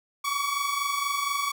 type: tone pair together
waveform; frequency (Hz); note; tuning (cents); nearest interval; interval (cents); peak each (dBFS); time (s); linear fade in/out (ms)
sawtooth; 1121 / 1145.2; C#6 / D6; +19 / -44; unison; 37; -25; 0.24-1.52; 10
effects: none

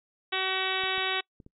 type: harmonic tone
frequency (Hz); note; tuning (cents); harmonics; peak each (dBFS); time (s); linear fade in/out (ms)
378.3; F#4; +38; 1 / 2 / 3 / 4 / 5 / 6 / 7 / 8 / 9 / 10; -36 / -36 / -36 / -36 / -36 / -36 / -36 / -36 / -36 / -36; 0.32-1.21; 10
type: clicks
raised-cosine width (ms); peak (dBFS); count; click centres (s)
3; -36; 4; 0.837 / 0.98 / 1.402 / 1.464
effects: noise-tail reverb RT60 0.1 s tail -25 dB re dry

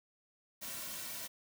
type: noise with comb filter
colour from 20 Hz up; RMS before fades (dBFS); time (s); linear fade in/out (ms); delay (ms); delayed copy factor
white; -43; 0.61-1.28; 20; 2.4; -0.6
effects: none

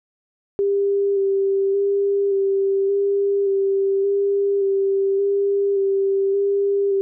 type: tone with vibrato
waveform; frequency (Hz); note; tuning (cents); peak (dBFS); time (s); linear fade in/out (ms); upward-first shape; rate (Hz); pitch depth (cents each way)
sine; 395.4; G4; +15; -16; 0.59-7.01; 0; square; 0.87; 17
effects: none

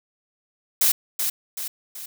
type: noise with echo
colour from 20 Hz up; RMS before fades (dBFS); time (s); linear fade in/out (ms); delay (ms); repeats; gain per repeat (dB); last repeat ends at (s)
blue; -18; 0.81-0.92; 5; 380; 3; -6; 2.06
effects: none

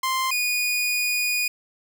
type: tone pair in turn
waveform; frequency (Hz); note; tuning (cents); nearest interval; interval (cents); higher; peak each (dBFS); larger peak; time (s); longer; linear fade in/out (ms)
sawtooth; 1046.5 / 2460; C6 / D#7; 0 / -20; octave + minor third; 1480; second; -18; neither; 0.03-0.31 / 0.31-1.48; second; 5
effects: none

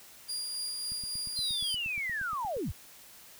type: tone with tremolo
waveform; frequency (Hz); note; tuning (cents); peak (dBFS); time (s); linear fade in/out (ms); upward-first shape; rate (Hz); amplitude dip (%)
30% pulse; 4821; D8; +45; -30; 0.28-1.76; 20; sine; 3.6; 25
type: click train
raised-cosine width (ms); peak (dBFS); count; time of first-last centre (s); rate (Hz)
5; -36; 16; 0.92-2.685; 8.5
type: linear sweep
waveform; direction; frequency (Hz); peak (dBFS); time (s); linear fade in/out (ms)
sine; down; 4197 to 36.41; -31; 1.36-2.72; 10
effects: white hiss -53 dBFS RMS until 3.39 s

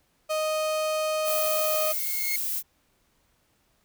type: tone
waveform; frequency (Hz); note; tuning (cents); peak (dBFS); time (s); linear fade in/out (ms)
35% pulse; 622.3; D#5; 0; -23; 0.29-1.93; 20
type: noise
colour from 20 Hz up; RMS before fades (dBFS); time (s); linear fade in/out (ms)
violet; -29; 1.24-2.63; 50
type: tone with exponential growth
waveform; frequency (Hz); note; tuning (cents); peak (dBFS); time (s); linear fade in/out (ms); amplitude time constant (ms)
sawtooth; 2157; C#7; -48; -23; 1.57-2.36; 2; 170
effects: pink hiss -68 dBFS RMS until 3.84 s

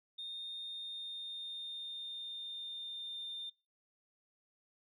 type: tone with pitch glide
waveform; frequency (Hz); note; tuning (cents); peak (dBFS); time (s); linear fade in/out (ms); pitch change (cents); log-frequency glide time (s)
sine; 3660 to 3610; A#7 to A7; -32 to +44; -40; 0.18-3.5; 10; -24; 0.59-3.31
effects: noise-tail reverb RT60 0.3 s tail -23 dB re dry + tanh soft clip ceiling -37 dBFS

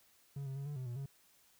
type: tone with pitch steps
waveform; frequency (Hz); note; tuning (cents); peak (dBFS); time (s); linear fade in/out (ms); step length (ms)
triangle; 139.7 / 134.3 / 138.9 / 146.5 / 128.8 / 120.6 / 137.6; C#3 / C3 / C#3 / D3 / C3 / B2 / C#3; +14 / +46 / +4 / -4 / -27 / -41 / -12; -37; 0.36-1.06; 5; 100
effects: white hiss -68 dBFS RMS until 1.59 s

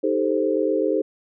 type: chord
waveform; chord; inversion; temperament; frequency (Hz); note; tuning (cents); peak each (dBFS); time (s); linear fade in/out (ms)
sine; A half-diminished seventh; second; equal with one note detuned; 312.2 / 392 / 440 / 523.3; Eb4 / G4 / A4 / C5; +6 / 0 / 0 / 0; -24; 0.03-1.02; 10
effects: none

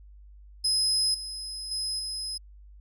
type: tone with level steps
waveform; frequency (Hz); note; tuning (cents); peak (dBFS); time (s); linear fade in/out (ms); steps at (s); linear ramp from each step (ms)
35% pulse; 5080; D#8; +35; -20 / -32 / -26 / -29; 0.64-2.38; 10; 1.14 / 1.71 / 1.99; 5
effects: added 50 Hz sine -47 dBFS peak until 2.8 s

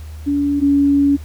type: tone pair in turn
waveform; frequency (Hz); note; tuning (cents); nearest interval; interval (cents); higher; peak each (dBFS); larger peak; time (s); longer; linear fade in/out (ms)
sine; 285.7 / 282.4; D4 / C#4; -48 / +32; unison; 20; first; -14 / -10; second; 0.26-0.61 / 0.61-1.17; second; 20
effects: added 77 Hz sine -29 dBFS peak until 1.24 s + pink hiss -46 dBFS RMS until 1.24 s

